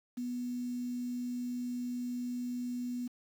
sine tone with quantisation, 245.5 Hz, B3, 10 cents flat, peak -34 dBFS, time 0.17-3.08 s, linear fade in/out 10 ms, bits 9, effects none

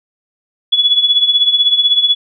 sine tone with tremolo, 3400 Hz, G#7, 40 cents sharp, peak -5 dBFS, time 0.72-2.15 s, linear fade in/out 10 ms, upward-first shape triangle, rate 16 Hz, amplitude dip 80%, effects none

